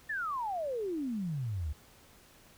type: exponential sweep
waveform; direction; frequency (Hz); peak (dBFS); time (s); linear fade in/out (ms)
sine; down; 1822 to 69.3; -32; 0.09-1.73; 10
effects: pink hiss -59 dBFS RMS until 2.57 s

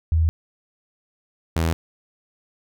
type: tone pair in turn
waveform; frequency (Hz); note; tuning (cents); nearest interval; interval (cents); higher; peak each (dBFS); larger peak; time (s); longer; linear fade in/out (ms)
sine / sawtooth; 80.8 / 81.98; E2 / E2; -34 / -9; unison; 25; second; -15; neither; 0.12-0.29 / 1.56-1.73; neither; 0
effects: none

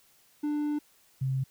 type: tone pair in turn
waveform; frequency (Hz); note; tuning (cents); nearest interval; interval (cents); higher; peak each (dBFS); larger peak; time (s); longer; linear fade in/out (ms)
triangle / sine; 296.4 / 132.72; D4 / C3; +16 / +25; octave + major second; 1391; first; -25 / -26; first; 0.43-0.79 / 1.21-1.44; first; 10
effects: white hiss -63 dBFS RMS until 1.5 s

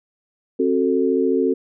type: chord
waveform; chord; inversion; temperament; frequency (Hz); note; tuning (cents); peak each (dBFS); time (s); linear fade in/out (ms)
sine; F# diminished; second; just; 266.4 / 370 / 444; C4 / F#4 / A4; +31 / 0 / +16; -20; 0.59-1.54; 10
effects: none

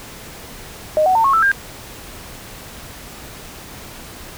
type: tone with pitch steps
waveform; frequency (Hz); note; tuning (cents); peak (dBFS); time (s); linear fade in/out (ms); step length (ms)
sine; 617 / 746.6 / 903.3 / 1093 / 1322.6 / 1600.3; D#5 / F#5 / A5 / C#6 / E6 / G6; -15 / +15 / +45 / -25 / +5 / +35; -11; 0.97-1.516; 0; 91
effects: pink hiss -36 dBFS RMS until 4.37 s

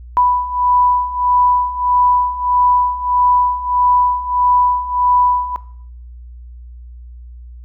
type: beating tone pair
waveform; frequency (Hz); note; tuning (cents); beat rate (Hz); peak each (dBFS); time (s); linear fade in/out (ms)
sine; 987.8 / 989.4; B5 / B5; 0 / +3; 1.6; -17 / -13; 0.17-5.56; 0
effects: noise-tail reverb RT60 0.6 s tail -17 dB re dry + added 60 Hz sine -32 dBFS peak until 7.64 s

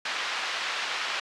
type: band-pass noise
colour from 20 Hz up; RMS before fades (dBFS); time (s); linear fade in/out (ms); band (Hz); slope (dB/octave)
pink; -31; 0.05-1.2; 5; 1200 to 4200; 12
effects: low-pass 7000 Hz 12 dB/octave

